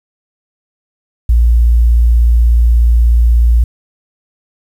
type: tone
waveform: sine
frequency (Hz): 58.27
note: A#1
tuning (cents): 0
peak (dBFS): -5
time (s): 1.29-3.64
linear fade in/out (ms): 5
effects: 7-bit